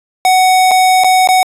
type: tone with dropouts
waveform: square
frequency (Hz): 745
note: F#5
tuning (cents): +12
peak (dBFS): -7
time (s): 0.25-1.43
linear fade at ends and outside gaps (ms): 1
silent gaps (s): 0.711-0.715 / 1.037-1.044 / 1.274-1.288
effects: resampled to 32000 Hz